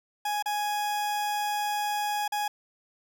40% pulse tone with dropouts, 832 Hz, G#5, 3 cents sharp, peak -26 dBFS, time 0.25-2.48 s, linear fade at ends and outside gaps 5 ms, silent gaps 0.425-0.458 / 2.279-2.321 s, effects none

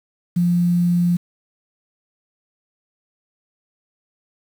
sine tone with quantisation, 174.61 Hz, F3, in tune, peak -14 dBFS, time 0.36-1.17 s, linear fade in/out 10 ms, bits 7, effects none

